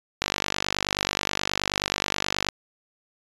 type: click train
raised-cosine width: 0.2 ms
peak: -5 dBFS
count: 113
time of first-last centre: 0.22-2.487 s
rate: 49.4 Hz
effects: resampled to 24000 Hz